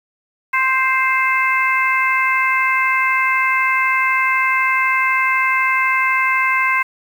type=harmonic tone; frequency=524 Hz; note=C5; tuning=2 cents sharp; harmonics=2 / 3 / 4 / 5; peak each=-18 / -21 / -17 / -23 dBFS; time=0.53-6.83 s; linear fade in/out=10 ms; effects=7-bit